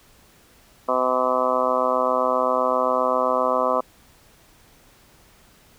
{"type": "harmonic tone", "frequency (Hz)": 127.6, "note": "C3", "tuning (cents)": -43, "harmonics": [2, 3, 4, 5, 6, 7, 8, 9, 10], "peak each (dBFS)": [-31, -33, -24, -24, -31, -33, -25, -25, -30], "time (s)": [0.88, 3.81], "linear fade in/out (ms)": 10, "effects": ["pink hiss -54 dBFS RMS until 5.78 s"]}